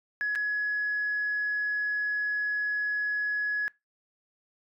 sine tone with dropouts, 1685 Hz, G#6, 25 cents sharp, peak -25 dBFS, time 0.21-3.68 s, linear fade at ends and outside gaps 0 ms, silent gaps 0.352-0.357 s, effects noise-tail reverb RT60 0.2 s tail -23 dB re dry + tanh soft clip ceiling -22 dBFS

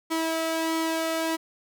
sawtooth tone with flanger, 324.6 Hz, E4, 27 cents flat, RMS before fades -27 dBFS, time 0.1-1.37 s, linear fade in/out 20 ms, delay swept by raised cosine 0.92 to 1.45 ms, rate 1.5 Hz, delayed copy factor +0.5, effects none

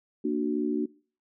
sine chord, Bb augmented, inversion none, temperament equal with one note detuned, 233.1 / 296.7 / 370 Hz, Bb3 / D4 / F#4, 0 / +18 / 0 cents, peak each -30 / -28 / -30 dBFS, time 0.24-0.86 s, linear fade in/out 10 ms, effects noise-tail reverb RT60 0.4 s tail -22 dB re dry

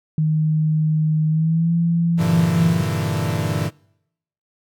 sine tone with pitch glide, 155.56 to 168.66 Hz, D#3 to E3, 0 to +40 cents, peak -15 dBFS, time 0.18-2.81 s, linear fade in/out 2 ms, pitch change +140 cents, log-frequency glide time 1.28-1.73 s
40% pulse chord, E half-diminished seventh, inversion first, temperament equal, 98 / 116.54 / 146.83 / 164.81 Hz, G2 / Bb2 / D3 / E3, 0 / 0 / 0 / 0 cents, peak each -25 / -25 / -24 / -24 dBFS, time 2.17-3.71 s, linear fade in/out 50 ms
effects noise-tail reverb RT60 0.8 s tail -26 dB re dry

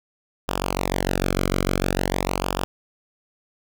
sawtooth tone with flanger, 46.64 Hz, F#1, 15 cents sharp, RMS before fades -24 dBFS, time 0.48-2.64 s, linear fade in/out 0 ms, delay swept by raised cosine 0.48 to 1.13 ms, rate 0.47 Hz, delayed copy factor -0.85, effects none

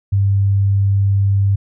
sine tone, 99 Hz, G2, 18 cents sharp, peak -11 dBFS, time 0.12-1.56 s, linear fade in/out 10 ms, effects none

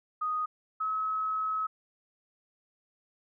sine tone pair in turn, 1244.5 / 1284.7 Hz, D#6 / E6, 0 / -45 cents, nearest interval minor second, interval 55 cents, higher second, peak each -28 dBFS, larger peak neither, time 0.21-0.46 / 0.8-1.67 s, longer second, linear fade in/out 10 ms, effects none

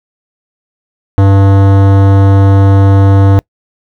sine tone with hard clipping, 98 Hz, G2, in tune, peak -5 dBFS, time 1.18-3.39 s, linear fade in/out 0 ms, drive 18 dB, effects noise-tail reverb RT60 0.1 s tail -26 dB re dry

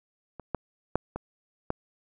clicks, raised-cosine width 1 ms, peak -26 / -14 / -9 / -19 / -13 dBFS, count 5, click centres 0.397 / 0.547 / 0.956 / 1.16 / 1.704 s, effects none

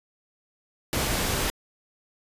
pink noise, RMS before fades -26 dBFS, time 0.93-1.5 s, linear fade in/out 0 ms, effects resampled to 32000 Hz

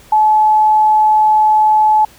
sine tone, 859 Hz, A5, 42 cents flat, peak -7 dBFS, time 0.12-2.05 s, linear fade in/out 5 ms, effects pink hiss -43 dBFS RMS until 2.18 s

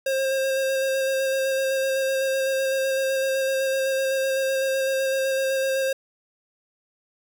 square tone with vibrato, 534 Hz, C5, 35 cents sharp, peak -22 dBFS, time 0.06-5.93 s, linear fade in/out 5 ms, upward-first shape square, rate 7.9 Hz, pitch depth 12 cents each way, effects none

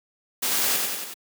white noise with echo, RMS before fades -25 dBFS, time 0.42-0.77 s, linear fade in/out 10 ms, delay 93 ms, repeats 4, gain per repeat -3 dB, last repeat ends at 1.142 s, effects high-pass 200 Hz 12 dB/octave

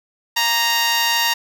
10% pulse tone with amplitude modulation, 932.3 Hz, A#5, in tune, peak -5 dBFS, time 0.36-1.34 s, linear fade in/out 10 ms, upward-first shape sine, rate 241 Hz, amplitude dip 50%, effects none

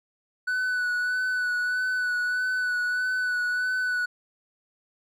triangle tone with vibrato, 1488 Hz, F#6, 9 cents sharp, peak -22 dBFS, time 0.47-4.06 s, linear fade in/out 10 ms, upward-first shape sine, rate 1.6 Hz, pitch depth 23 cents each way, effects none

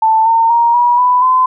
sine tone with pitch steps, 885 / 910.9 / 937.6 / 965.1 / 993.4 / 1022.5 Hz, A5 / A#5 / A#5 / B5 / B5 / C6, +10 / -40 / +10 / -40 / +10 / -40 cents, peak -7 dBFS, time 0.02-1.46 s, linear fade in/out 5 ms, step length 240 ms, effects none

